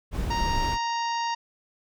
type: noise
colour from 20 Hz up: brown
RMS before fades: -28 dBFS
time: 0.11-0.78 s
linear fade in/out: 50 ms
type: harmonic tone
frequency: 932.3 Hz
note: A#5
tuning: in tune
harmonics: 1 / 2 / 3 / 4 / 5 / 6 / 7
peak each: -26 / -36 / -38 / -43 / -39 / -41 / -47 dBFS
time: 0.3-1.35 s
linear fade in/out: 10 ms
effects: none